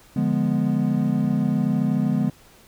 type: chord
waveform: triangle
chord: D diminished seventh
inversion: none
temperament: equal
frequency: 146.83 / 174.61 / 207.7 / 246.9 Hz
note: D3 / F3 / Ab3 / Cb4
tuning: 0 / 0 / 0 / 0 cents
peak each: -23 / -24 / -21 / -22 dBFS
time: 0.16-2.3 s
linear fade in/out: 5 ms
effects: pink hiss -52 dBFS RMS until 2.67 s